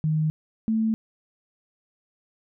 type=tone pair in turn; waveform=sine; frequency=155.56 / 221.4 Hz; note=D#3 / A3; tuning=0 / +11 cents; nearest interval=tritone; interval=611 cents; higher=second; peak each=-20 dBFS; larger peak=neither; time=0.04-0.3 / 0.68-0.94 s; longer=neither; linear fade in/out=0 ms; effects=none